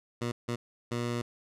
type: tone bursts at uneven times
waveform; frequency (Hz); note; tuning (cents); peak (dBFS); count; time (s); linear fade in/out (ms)
15% pulse; 119.7; A#2; +46; -24; 3; 0.21-0.32 / 0.48-0.56 / 0.91-1.22; 10
effects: low-pass 9000 Hz 12 dB/octave